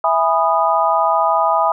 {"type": "chord", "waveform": "sine", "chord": "E major seventh", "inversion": "none", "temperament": "just", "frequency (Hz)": [659.3, 824.1, 988.9, 1236.1], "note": ["E5", "G#5", "B5", "D#6"], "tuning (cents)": [0, -14, 2, -12], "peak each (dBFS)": -18, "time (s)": [0.04, 1.72], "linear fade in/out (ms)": 2, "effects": []}